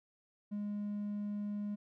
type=tone; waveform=triangle; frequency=206.4 Hz; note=G#3; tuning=10 cents flat; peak=-33 dBFS; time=0.51-1.76 s; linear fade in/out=20 ms; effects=tanh soft clip ceiling -30 dBFS